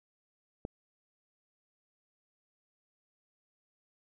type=click; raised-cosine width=2 ms; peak=-23 dBFS; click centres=0.651 s; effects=none